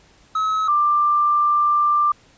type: tone pair in turn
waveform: triangle / sine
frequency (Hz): 1285 / 1184.6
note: E6 / D6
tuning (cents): -45 / +15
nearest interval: minor second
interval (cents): 140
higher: first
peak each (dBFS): -16 / -14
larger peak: second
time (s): 0.35-0.68 / 0.68-2.12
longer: second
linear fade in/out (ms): 5
effects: pink hiss -53 dBFS RMS until 2.37 s + resampled to 16000 Hz

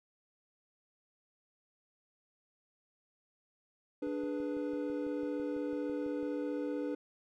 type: chord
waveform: triangle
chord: G# diminished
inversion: second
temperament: equal with one note detuned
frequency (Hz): 293.7 / 418.2 / 493.9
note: D4 / G#4 / B4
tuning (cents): 0 / +12 / 0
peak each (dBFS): -34 / -40 / -37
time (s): 4.02-6.95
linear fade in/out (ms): 5
type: click train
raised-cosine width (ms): 2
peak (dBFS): -40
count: 14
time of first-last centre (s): 4.07-6.229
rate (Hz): 6.02
effects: none

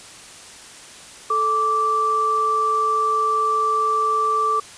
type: tone pair together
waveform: sine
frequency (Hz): 437.5 / 1168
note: A4 / D6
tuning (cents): -10 / -10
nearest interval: octave + perfect fourth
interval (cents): 1700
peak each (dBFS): -26 / -17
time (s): 1.3-4.6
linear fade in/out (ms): 5
effects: white hiss -41 dBFS RMS until 4.77 s + resampled to 22050 Hz

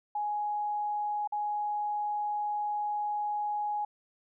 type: tone with dropouts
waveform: sine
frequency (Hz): 834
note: G#5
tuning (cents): +7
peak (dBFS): -29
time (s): 0.15-3.85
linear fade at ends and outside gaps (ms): 5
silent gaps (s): 1.275-1.322
effects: none

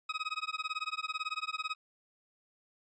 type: tone with tremolo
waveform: 20% pulse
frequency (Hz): 1264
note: D#6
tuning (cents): +27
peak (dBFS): -26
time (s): 0.09-1.75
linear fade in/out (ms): 5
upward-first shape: sine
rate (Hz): 18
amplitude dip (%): 100
effects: resampled to 16000 Hz

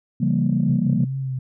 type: chord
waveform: sine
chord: C# diminished seventh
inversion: none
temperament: equal with one note detuned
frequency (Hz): 138.59 / 168.76 / 196 / 233.1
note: C#3 / E3 / G3 / Bb3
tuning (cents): 0 / +41 / 0 / 0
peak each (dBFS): -22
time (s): 0.2-1.05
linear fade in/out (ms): 10
type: tone with vibrato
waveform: sine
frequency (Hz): 132.2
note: C3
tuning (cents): +18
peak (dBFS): -23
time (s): 0.69-1.39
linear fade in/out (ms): 5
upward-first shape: triangle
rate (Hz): 2.6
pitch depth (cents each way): 44
effects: tanh soft clip ceiling -8 dBFS

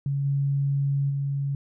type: tone with level steps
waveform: sine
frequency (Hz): 139.7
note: C#3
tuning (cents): +14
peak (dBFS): -23 / -21 / -24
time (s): 0.06-1.55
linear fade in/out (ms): 2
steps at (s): 0.24 / 1.09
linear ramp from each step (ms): 20
effects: none

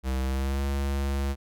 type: tone with pitch glide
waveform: square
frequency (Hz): 65.41 to 69.22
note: C2 to C#2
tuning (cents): 0 to -2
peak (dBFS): -26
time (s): 0.03-1.36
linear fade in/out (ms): 50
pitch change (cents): +98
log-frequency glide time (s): 0.21-0.64
effects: none

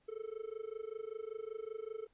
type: tone with amplitude modulation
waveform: triangle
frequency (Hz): 440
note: A4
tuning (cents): 0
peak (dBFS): -35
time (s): 0.08-2.07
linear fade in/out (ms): 10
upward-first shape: sine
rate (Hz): 25.2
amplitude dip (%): 95
effects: pink hiss -75 dBFS RMS until 2.13 s + resampled to 8000 Hz

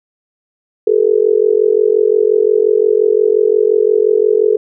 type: tone with amplitude modulation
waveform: sine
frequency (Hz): 429.4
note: A4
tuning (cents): -42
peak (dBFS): -4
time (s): 0.87-4.57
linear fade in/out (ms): 5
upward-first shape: sine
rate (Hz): 45.7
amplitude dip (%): 100
effects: none

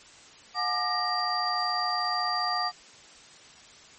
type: tone cluster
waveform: sine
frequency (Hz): 726 / 846 / 1196 / 1875 / 4717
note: F#5 / G#5 / D6 / A#6 / D8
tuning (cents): -33 / +32 / +31 / +10 / +7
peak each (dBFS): -31 / -35 / -30 / -36 / -30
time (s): 0.54-2.72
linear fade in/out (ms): 50
effects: white hiss -51 dBFS RMS until 3.98 s + MP3 32 kbps

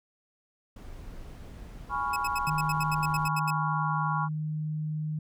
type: noise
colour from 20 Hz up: brown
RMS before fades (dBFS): -43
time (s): 0.76-3.28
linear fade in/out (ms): 5
type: chord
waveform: sine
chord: C# dominant seventh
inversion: second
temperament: equal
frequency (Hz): 830.6 / 987.8 / 1108.7 / 1396.9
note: G#5 / B5 / C#6 / E#6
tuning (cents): 0 / 0 / 0 / 0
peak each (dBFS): -34 / -33 / -31 / -35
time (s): 1.89-4.29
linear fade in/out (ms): 50
type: tone bursts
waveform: sawtooth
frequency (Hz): 2569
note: E7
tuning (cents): -45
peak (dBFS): -28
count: 13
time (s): 2.13-3.507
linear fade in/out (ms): 5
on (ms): 33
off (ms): 79
type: tone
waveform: sine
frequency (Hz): 153.9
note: D#3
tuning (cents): -19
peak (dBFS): -29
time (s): 2.47-5.19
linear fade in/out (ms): 5
effects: none

